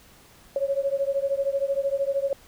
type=beating tone pair; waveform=sine; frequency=547 / 560 Hz; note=C#5 / C#5; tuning=-23 / +18 cents; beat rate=13 Hz; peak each=-25 / -26 dBFS; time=0.56-2.33 s; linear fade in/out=2 ms; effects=pink hiss -53 dBFS RMS until 2.47 s